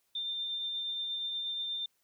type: tone with tremolo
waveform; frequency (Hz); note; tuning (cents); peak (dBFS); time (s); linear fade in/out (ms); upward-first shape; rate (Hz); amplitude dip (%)
sine; 3593; A7; +36; -32; 0.15-1.86; 5; triangle; 8.4; 25
effects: white hiss -75 dBFS RMS until 2.03 s